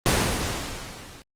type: noise with level ramp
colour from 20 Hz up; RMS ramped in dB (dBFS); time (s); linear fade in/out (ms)
pink; -18 to -46; 0.06-1.22; 0
effects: low-pass 10000 Hz 12 dB/octave + Opus 24 kbps